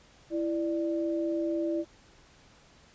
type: tone pair together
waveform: sine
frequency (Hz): 332.2 / 592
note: E4 / D5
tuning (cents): +13 / +14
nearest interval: minor seventh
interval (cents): 1001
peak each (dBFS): -28 / -33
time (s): 0.3-1.85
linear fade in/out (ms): 50
effects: pink hiss -58 dBFS RMS until 2.94 s + resampled to 16000 Hz